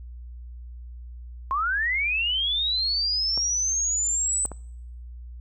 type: linear sweep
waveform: sine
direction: up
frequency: 1040 to 8100 Hz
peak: -22 dBFS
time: 1.51-4.46 s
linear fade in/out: 0 ms
type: clicks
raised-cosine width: 1 ms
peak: -22 dBFS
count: 3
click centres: 3.376 / 4.453 / 4.517 s
effects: noise-tail reverb RT60 0.7 s tail -24 dB re dry + added 60 Hz sine -37 dBFS peak until 5.4 s